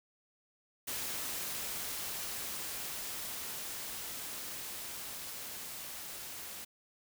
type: noise with level ramp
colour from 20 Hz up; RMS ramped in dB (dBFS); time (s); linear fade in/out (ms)
white; -38 to -45; 0.87-6.65; 10
effects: none